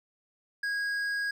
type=tone with hard clipping; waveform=triangle; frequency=1644 Hz; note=G#6; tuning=18 cents flat; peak=-30 dBFS; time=0.63-1.31 s; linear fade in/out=5 ms; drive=10 dB; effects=none